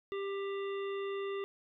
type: harmonic tone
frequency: 395.3 Hz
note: G4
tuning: 15 cents sharp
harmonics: 1 / 3 / 5 / 7 / 9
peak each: -35 / -45 / -49 / -52 / -54 dBFS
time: 0.12-1.44 s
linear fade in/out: 0 ms
effects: 13-bit